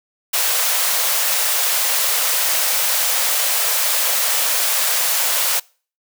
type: high-pass noise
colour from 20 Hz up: white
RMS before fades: -18 dBFS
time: 0.33-5.6 s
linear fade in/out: 10 ms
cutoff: 470 Hz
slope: 96 dB/octave
effects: noise-tail reverb RT60 0.4 s tail -25 dB re dry